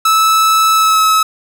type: tone with pitch glide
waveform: 45% pulse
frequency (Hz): 1307 to 1291.2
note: E6 to E6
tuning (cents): -15 to -36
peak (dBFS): -8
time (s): 0.05-1.23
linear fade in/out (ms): 5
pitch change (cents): -21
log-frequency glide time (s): 0.74-1
effects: none